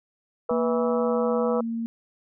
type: harmonic tone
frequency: 163.2 Hz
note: E3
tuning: 17 cents flat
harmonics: 3 / 4 / 5 / 6 / 7 / 8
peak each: -23 / -31 / -36 / -36 / -35 / -35 dBFS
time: 0.49-1.61 s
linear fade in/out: 5 ms
type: tone with pitch glide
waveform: sine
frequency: 233.1 to 229.4 Hz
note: A#3 to A#3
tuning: 0 to -28 cents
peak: -26 dBFS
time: 0.51-1.86 s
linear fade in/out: 0 ms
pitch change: -28 cents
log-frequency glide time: 0.92-1.23 s
effects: none